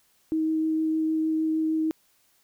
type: tone with vibrato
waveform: sine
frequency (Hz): 316.5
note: D#4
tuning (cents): +30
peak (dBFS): -22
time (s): 0.32-1.91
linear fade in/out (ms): 0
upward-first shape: triangle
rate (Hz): 6.5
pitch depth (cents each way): 9
effects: white hiss -65 dBFS RMS until 2.43 s